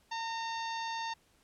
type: harmonic tone with a mistuned harmonic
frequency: 909 Hz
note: A#5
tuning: 44 cents flat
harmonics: 1 / 2 / 3 / 4 / 5 / 6 / 7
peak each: -36 / -43 / -47 / -46 / -47 / -52 / -53 dBFS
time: 0.11-1.14 s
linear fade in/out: 10 ms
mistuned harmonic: 2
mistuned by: +18 cents
effects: pink hiss -68 dBFS RMS until 1.43 s + low-pass 12000 Hz 12 dB/octave